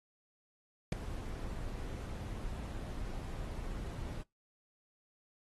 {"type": "noise with ADSR envelope", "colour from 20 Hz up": "brown", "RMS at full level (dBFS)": -23, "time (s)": [0.92, 4.23], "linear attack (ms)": 5, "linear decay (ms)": 7, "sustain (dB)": -18, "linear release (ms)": 14, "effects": ["noise-tail reverb RT60 0.2 s tail -23 dB re dry", "AAC 32 kbps"]}